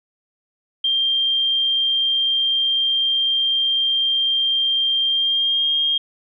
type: tone with pitch glide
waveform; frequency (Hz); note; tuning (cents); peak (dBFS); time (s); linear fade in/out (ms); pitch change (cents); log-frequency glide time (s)
sine; 3182 to 3225; G7 to G7; +25 to +48; -16; 0.84-5.98; 5; +23; 5.06-5.66
effects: none